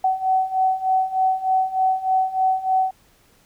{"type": "beating tone pair", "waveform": "sine", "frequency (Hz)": [753, 756.3], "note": ["F#5", "F#5"], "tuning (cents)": [30, 38], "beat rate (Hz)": 3.3, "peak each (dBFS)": [-22, -19], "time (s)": [0.04, 2.91], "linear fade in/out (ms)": 5, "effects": ["pink hiss -57 dBFS RMS until 3.45 s"]}